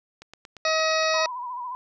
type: click train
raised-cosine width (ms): 0.2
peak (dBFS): -25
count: 9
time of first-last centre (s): 0.22-1.146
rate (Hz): 8.64
type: harmonic tone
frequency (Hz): 635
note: D#5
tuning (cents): +35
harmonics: 1 / 2 / 3 / 4 / 6 / 7 / 8 / 9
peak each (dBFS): -24 / -27 / -29 / -30 / -32 / -32 / -33 / -34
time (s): 0.65-1.26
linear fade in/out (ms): 2
type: tone with vibrato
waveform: sine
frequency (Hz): 987.8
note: B5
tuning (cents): 0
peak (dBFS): -30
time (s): 1.14-1.75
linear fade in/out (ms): 0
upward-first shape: sine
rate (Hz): 14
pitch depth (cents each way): 62
effects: none